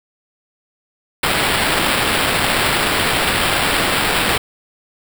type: noise with sample-and-hold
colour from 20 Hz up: violet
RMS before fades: -17 dBFS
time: 1.23-4.38 s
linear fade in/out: 5 ms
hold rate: 6300 Hz
effects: none